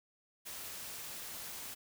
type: noise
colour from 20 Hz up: white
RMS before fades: -45 dBFS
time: 0.45-1.75 s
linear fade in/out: 20 ms
effects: none